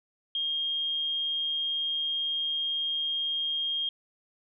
sine tone, 3229 Hz, G#7, 49 cents flat, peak -27 dBFS, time 0.35-3.89 s, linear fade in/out 2 ms, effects none

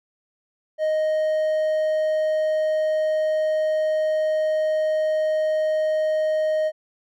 triangle tone, 622.3 Hz, D#5, in tune, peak -17 dBFS, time 0.78-6.72 s, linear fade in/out 50 ms, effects none

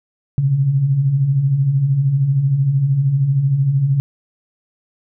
sine beating tone pair, 126.3 / 139.3 Hz, B2 / C#3, +39 / +9 cents, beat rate 13 Hz, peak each -22 / -13 dBFS, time 0.38-4 s, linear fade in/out 0 ms, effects none

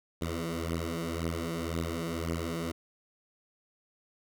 10% pulse beating tone pair, 82.4 / 84.3 Hz, E2 / E2, 0 / +39 cents, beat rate 1.9 Hz, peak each -26 / -27 dBFS, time 0.21-2.72 s, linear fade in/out 10 ms, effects none

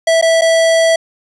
square tone with dropouts, 656 Hz, E5, 9 cents flat, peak -9 dBFS, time 0.07-0.96 s, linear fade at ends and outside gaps 5 ms, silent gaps 0.214-0.224 / 0.412-0.418 s, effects resampled to 22050 Hz + 7-bit

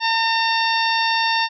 harmonic tone, 908 Hz, A#5, 46 cents flat, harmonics 1 / 2 / 3 / 4 / 5 / 6, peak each -20 / -23 / -25 / -26 / -27 / -28 dBFS, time 0-1.49 s, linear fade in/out 50 ms, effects none

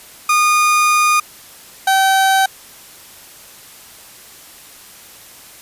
30% pulse tone pair in turn, 1223 / 770.4 Hz, D#6 / G5, -30 / -30 cents, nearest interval minor sixth, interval 800 cents, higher first, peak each -8 dBFS, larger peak neither, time 0.29-1.2 / 1.87-2.46 s, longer first, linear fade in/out 5 ms, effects white hiss -40 dBFS RMS until 5.61 s + resampled to 32000 Hz

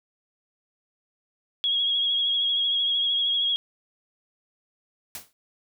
sine tone with vibrato, 3305 Hz, G#7, 9 cents flat, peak -21 dBFS, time 1.64-3.56 s, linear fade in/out 0 ms, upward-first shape sine, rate 13 Hz, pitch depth 31 cents each way
white noise with exponential decay, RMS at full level -33 dBFS, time 5.15-5.33 s, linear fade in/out 1 ms, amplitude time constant 37 ms
effects none

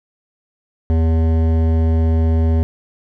sine tone with hard clipping, 81.1 Hz, E2, 28 cents flat, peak -14 dBFS, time 0.9-2.63 s, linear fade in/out 0 ms, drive 14 dB, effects none

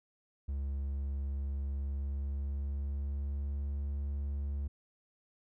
triangle tone with pitch glide, 69.3 to 70.76 Hz, C#2 to C#2, 0 to +36 cents, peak -31 dBFS, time 0.48-4.68 s, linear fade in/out 10 ms, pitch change +36 cents, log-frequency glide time 1.69-3.77 s, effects none

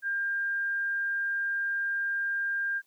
sine tone, 1600 Hz, G6, 35 cents sharp, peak -27 dBFS, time 0.02-2.82 s, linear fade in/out 50 ms, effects white hiss -70 dBFS RMS until 2.86 s + high-pass 100 Hz 12 dB/octave

